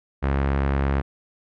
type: tone with low-pass filter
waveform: sawtooth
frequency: 68.8 Hz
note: C#2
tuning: 12 cents flat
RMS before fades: -22 dBFS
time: 0.22-1.02 s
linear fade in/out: 20 ms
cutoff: 1800 Hz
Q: 1.2
effects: none